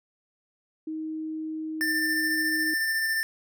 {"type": "tone", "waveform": "sine", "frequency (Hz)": 314.6, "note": "D#4", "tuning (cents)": 19, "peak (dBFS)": -30, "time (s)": [0.87, 2.74], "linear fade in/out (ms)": 5}
{"type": "tone with tremolo", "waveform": "square", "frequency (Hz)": 1786, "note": "A6", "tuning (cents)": 25, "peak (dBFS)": -24, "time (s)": [1.81, 3.23], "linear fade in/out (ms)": 0, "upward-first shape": "sine", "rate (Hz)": 14, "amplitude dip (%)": 25}
{"effects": []}